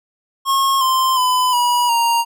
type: tone with pitch steps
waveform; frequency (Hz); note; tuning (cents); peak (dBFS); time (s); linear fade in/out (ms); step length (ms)
square; 1085 / 1045 / 1006.5 / 969.4 / 933.7; C#6 / C6 / B5 / B5 / A#5; -37 / -2 / +33 / -32 / +3; -14; 0.45-2.25; 50; 360
effects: none

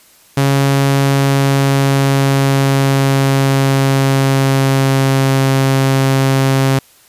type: tone with pitch glide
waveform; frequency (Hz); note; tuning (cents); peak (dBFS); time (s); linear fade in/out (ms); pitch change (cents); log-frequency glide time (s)
sawtooth; 138 to 134.61; C#3 to C3; -7 to +50; -6; 0.37-6.79; 5; -43; 1-5.54
effects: white hiss -47 dBFS RMS until 7.08 s + resampled to 32000 Hz

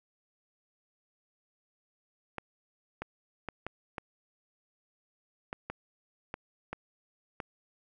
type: clicks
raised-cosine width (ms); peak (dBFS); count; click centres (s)
0.5; -21; 10; 2.383 / 3.02 / 3.487 / 3.666 / 3.982 / 5.529 / 5.7 / 6.341 / 6.73 / 7.402
effects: none

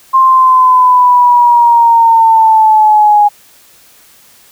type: linear sweep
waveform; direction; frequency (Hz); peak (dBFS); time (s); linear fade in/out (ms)
sine; down; 1059 to 825; -3; 0.13-3.29; 20
effects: white hiss -43 dBFS RMS until 4.51 s

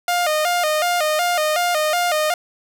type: tone with vibrato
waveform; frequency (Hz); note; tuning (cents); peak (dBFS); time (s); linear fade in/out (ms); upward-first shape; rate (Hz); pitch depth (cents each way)
sawtooth; 658; E5; -3; -13; 0.08-2.34; 2; square; 2.7; 120
effects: none

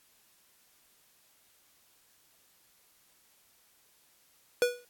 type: tone with exponential decay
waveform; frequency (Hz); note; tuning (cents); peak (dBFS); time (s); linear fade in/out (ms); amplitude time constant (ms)
square; 488; B4; -21; -20; 4.62-4.85; 1; 48
effects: white hiss -65 dBFS RMS until 4.89 s + AAC 64 kbps

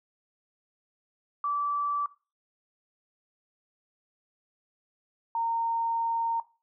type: tone pair in turn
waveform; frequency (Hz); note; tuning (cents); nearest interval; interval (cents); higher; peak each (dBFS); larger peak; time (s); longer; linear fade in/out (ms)
sine; 1159 / 919.9; D6 / A#5; -23 / -23; major third; 400; first; -26; neither; 1.44-2.06 / 5.35-6.4; second; 2
effects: noise-tail reverb RT60 0.3 s tail -17 dB re dry

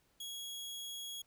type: tone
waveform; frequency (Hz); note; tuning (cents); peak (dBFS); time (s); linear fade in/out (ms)
sawtooth; 3322; G#7; 0; -39; 0.2-1.22; 5
effects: pink hiss -73 dBFS RMS until 1.26 s

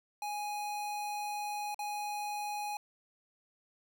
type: tone with dropouts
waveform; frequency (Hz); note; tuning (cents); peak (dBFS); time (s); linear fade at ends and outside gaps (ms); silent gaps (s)
square; 830.6; G#5; 0; -36; 0.22-2.77; 2; 1.745-1.791
effects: none

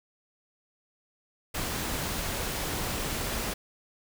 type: noise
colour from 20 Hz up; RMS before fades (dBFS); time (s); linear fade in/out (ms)
pink; -32; 1.54-3.54; 10
effects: none

